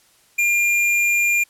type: tone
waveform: square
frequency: 2400 Hz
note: D7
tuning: 37 cents sharp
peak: -16 dBFS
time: 0.38-1.44 s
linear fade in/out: 10 ms
effects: white hiss -56 dBFS RMS until 1.49 s + low-pass 12000 Hz 12 dB/octave